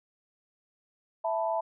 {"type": "chord", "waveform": "sine", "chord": "E suspended fourth", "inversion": "none", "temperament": "equal", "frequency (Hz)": [659.3, 880, 987.8], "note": ["E5", "A5", "B5"], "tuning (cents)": [0, 0, 0], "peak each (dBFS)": [-29, -31, -35], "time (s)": [1.24, 1.61], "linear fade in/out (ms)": 10, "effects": []}